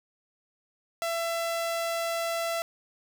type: tone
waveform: sawtooth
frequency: 670 Hz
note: E5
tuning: 28 cents sharp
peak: -24 dBFS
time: 1.02-2.62 s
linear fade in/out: 0 ms
effects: none